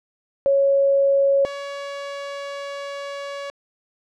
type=tone pair in turn; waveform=sine / sawtooth; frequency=553 / 563 Hz; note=C#5 / C#5; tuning=-4 / +27 cents; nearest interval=unison; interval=31 cents; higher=second; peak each=-14 / -25 dBFS; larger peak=first; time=0.46-1.45 / 1.45-3.5 s; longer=second; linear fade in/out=0 ms; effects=low-pass 5000 Hz 12 dB/octave